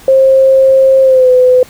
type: tone with pitch glide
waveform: sine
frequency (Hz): 532 to 505.3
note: C5 to B4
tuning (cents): +29 to +40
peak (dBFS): -3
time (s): 0.08-1.63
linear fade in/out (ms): 2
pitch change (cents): -89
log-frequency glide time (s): 1.02-1.3
effects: pink hiss -37 dBFS RMS until 1.69 s